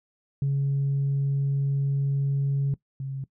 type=tone pair in turn; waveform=sine; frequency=138.9 / 135.26 Hz; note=C#3 / C#3; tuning=+4 / -42 cents; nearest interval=unison; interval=46 cents; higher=first; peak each=-20 / -29 dBFS; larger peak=first; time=0.42-2.74 / 3-3.24 s; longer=first; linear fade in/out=2 ms; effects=noise-tail reverb RT60 0.1 s tail -20 dB re dry + tanh soft clip ceiling -19 dBFS